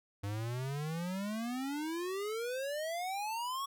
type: exponential sweep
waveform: square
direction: up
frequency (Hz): 98.6 to 1129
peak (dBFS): -36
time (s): 0.23-3.66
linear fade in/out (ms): 10
effects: none